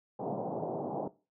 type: band-pass noise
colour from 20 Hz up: white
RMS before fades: -36 dBFS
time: 0.19-1.08 s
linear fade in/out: 5 ms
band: 120 to 840 Hz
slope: 48 dB/octave
effects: noise-tail reverb RT60 0.3 s tail -18 dB re dry